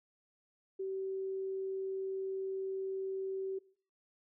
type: tone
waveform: sine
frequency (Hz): 383.8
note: G4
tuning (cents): -37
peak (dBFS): -35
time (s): 0.79-3.59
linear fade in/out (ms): 10
effects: noise-tail reverb RT60 0.5 s tail -21 dB re dry